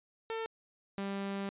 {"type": "tone pair in turn", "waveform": "sawtooth", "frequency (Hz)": [449.2, 197.57], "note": ["A4", "G3"], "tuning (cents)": [36, 14], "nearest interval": "octave + major second", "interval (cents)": 1422, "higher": "first", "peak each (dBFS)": [-31, -31], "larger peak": "neither", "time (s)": [[0.3, 0.46], [0.98, 1.49]], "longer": "second", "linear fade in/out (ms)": 0, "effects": ["resampled to 8000 Hz"]}